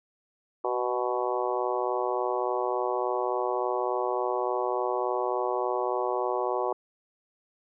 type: harmonic tone with a mistuned harmonic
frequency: 123.47 Hz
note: B2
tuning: in tune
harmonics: 3 / 4 / 5 / 6 / 7 / 8 / 9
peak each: -31 / -32 / -33 / -34 / -34 / -35 / -36 dBFS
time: 0.64-6.73 s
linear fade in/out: 5 ms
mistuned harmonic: 3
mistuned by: +23 cents
effects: none